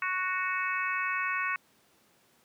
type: harmonic tone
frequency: 370 Hz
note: F#4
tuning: in tune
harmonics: 3 / 4 / 5 / 6 / 7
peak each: -33 / -34 / -35 / -36 / -36 dBFS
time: 0.02-1.56 s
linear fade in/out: 2 ms
effects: pink hiss -65 dBFS RMS until 2.44 s + high-pass 150 Hz 12 dB/octave